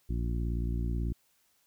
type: harmonic tone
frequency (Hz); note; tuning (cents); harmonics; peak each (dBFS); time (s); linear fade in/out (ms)
58.27; A#1; 0; 1 / 2 / 3 / 4 / 5 / 6; -30 / -36 / -40 / -42 / -44 / -46; 0.09-1.13; 10
effects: white hiss -70 dBFS RMS until 1.66 s